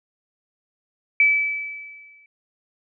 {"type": "tone with exponential decay", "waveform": "sine", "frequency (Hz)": 2304, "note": "D7", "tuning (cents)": -34, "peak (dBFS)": -11, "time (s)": [1.2, 2.26], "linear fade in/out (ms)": 2, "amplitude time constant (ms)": 230, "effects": []}